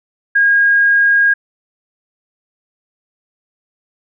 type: tone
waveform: sine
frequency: 1630 Hz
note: G#6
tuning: 33 cents flat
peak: -8 dBFS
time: 0.35-1.34 s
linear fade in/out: 10 ms
effects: none